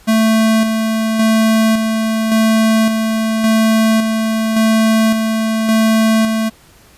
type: tone with tremolo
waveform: square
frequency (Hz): 221.3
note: A3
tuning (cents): +10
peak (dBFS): -10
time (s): 0.07-6.5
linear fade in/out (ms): 20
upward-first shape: square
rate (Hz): 0.89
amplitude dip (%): 40
effects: pink hiss -46 dBFS RMS until 6.97 s + resampled to 32000 Hz